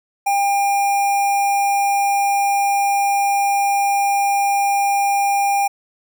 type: tone with notch filter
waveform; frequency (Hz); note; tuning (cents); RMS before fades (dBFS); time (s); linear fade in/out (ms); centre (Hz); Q
square; 800; G5; +35; -17; 0.26-5.68; 10; 3900; 1.5
effects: none